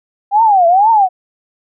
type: tone with vibrato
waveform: sine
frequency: 784 Hz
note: G5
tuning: in tune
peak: -6 dBFS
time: 0.31-1.09 s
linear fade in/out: 50 ms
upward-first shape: triangle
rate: 2.1 Hz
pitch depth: 290 cents each way
effects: none